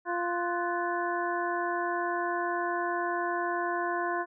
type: harmonic tone with a mistuned harmonic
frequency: 348.4 Hz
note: F4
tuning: 4 cents flat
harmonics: 1 / 2 / 3 / 4 / 5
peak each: -33 / -33 / -33 / -36 / -38 dBFS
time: 0.05-4.26 s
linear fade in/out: 50 ms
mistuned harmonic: 4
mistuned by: +110 cents
effects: none